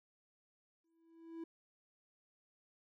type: tone with exponential growth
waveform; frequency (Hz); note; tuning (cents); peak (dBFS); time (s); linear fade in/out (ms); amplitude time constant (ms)
triangle; 329.6; E4; 0; -39; 0.84-1.44; 5; 130
effects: none